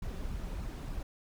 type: noise with flanger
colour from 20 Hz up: brown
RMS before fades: -38 dBFS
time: 0.02-1.03 s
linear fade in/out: 5 ms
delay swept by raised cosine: 0.73 to 5.43 ms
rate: 3.3 Hz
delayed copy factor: +0.5
effects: none